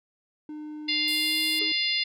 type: tone with pitch glide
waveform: triangle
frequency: 303 to 313.7 Hz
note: D#4 to D#4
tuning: -46 to +14 cents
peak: -33 dBFS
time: 0.49-1.72 s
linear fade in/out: 2 ms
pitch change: +60 cents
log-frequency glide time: 0.97-1.41 s
type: harmonic tone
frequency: 698.5 Hz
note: F5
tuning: in tune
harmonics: 3 / 4 / 5 / 6 / 7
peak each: -30 / -30 / -30 / -30 / -30 dBFS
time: 0.88-2.04 s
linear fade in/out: 10 ms
type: band-pass noise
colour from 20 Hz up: pink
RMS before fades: -39 dBFS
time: 1.08-1.59 s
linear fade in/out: 0 ms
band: 8200 to 14000 Hz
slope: 48 dB/octave
type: tone with exponential decay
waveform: triangle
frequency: 413.9 Hz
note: G#4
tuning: 6 cents flat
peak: -29 dBFS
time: 1.61-1.75 s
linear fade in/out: 5 ms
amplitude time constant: 30 ms
effects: none